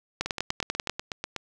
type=two click trains; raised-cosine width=0.2 ms; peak=-9 / -14 dBFS; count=8 / 10; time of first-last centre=0.21-0.896 / 0.26-1.363 s; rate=10.2 / 8.16 Hz; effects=none